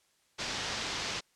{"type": "low-pass noise", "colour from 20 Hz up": "white", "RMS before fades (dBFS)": -36, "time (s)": [0.38, 1.21], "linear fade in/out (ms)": 20, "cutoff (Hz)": 5800, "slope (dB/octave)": 24, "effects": ["white hiss -70 dBFS RMS until 1.35 s", "low-pass 9000 Hz 12 dB/octave"]}